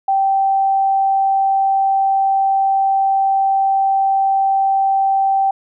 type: tone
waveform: sine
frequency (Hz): 779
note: G5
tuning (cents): -11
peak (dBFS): -12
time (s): 0.08-5.51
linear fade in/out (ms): 5
effects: none